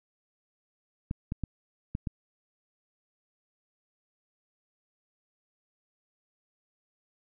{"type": "clicks", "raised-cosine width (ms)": 5, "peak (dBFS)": -19, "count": 5, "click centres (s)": [1.111, 1.321, 1.437, 1.951, 2.072], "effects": []}